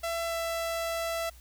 sawtooth tone with pitch glide, 670 to 665.4 Hz, E5 to E5, +28 to +16 cents, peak -26 dBFS, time 0.03-1.3 s, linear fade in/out 10 ms, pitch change -12 cents, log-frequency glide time 0.27-0.34 s, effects added 60 Hz sine -50 dBFS peak until 1.4 s + white hiss -58 dBFS RMS until 1.4 s

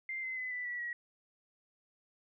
sine tone with pitch steps, 2093 / 2056 / 2019 / 1983.5 / 1948.3 / 1913.8 Hz, C7 / C7 / B6 / B6 / B6 / A#6, 0 / -31 / +38 / +7 / -24 / +45 cents, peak -36 dBFS, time 0.09-0.93 s, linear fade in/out 2 ms, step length 140 ms, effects none

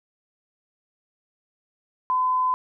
sine tone, 1016 Hz, B5, 49 cents sharp, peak -19 dBFS, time 2.1-2.54 s, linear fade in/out 0 ms, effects none

